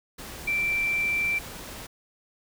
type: tone in noise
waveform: sine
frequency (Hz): 2345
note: D7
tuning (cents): -3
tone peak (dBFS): -23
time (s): 0.47-1.39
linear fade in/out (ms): 10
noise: pink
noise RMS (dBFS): -40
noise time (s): 0.18-1.87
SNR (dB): +14
effects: none